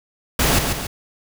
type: noise with echo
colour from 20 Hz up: pink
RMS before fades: -17 dBFS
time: 0.39-0.59 s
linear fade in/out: 5 ms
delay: 140 ms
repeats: 2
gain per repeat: -5 dB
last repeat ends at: 0.87 s
effects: none